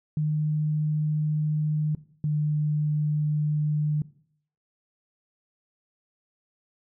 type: tone pair in turn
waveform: sine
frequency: 152.4 / 150.48 Hz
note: D#3 / D3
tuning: -36 / +42 cents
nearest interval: unison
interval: 22 cents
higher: first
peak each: -22 dBFS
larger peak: neither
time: 0.17-1.95 / 2.24-4.02 s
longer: neither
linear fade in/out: 2 ms
effects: noise-tail reverb RT60 0.6 s tail -18 dB re dry